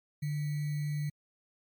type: tone with sample-and-hold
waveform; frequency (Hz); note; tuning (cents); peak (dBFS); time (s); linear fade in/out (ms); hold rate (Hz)
sine; 148.1; D3; +15; -30; 0.22-1.1; 10; 2100
effects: MP3 96 kbps